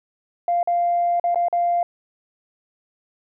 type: tone with dropouts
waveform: sine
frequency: 696 Hz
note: F5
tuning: 6 cents flat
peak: -16 dBFS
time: 0.48-1.83 s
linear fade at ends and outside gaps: 2 ms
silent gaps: 0.63-0.674 / 1.198-1.24 / 1.346-1.357 / 1.484-1.527 s
effects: tanh soft clip ceiling -12 dBFS